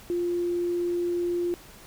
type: tone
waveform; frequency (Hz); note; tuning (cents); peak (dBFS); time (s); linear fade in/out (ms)
sine; 349.2; F4; 0; -24; 0.1-1.54; 0
effects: pink hiss -49 dBFS RMS until 1.86 s